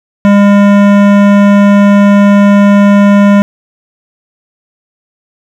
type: tone with hard clipping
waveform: sine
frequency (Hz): 202.1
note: G#3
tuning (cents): -47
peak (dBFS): -4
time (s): 0.25-3.42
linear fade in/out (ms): 0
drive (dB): 17
effects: none